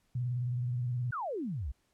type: tone with vibrato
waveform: sine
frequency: 123 Hz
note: B2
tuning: 7 cents flat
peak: -30 dBFS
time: 0.15-1.11 s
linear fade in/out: 5 ms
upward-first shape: sine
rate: 19 Hz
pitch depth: 62 cents each way
type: exponential sweep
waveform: sine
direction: down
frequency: 1567 to 55 Hz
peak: -33 dBFS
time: 1.12-1.72 s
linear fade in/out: 10 ms
effects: pink hiss -74 dBFS RMS until 1.93 s + low-pass 12000 Hz 12 dB/octave